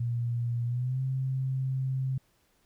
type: tone with pitch glide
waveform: sine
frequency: 118.9 to 131.93 Hz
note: A#2 to C3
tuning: +35 to +15 cents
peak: -27 dBFS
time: 0-2.18 s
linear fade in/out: 5 ms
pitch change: +180 cents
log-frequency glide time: 0.65-1.01 s
effects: pink hiss -69 dBFS RMS until 2.65 s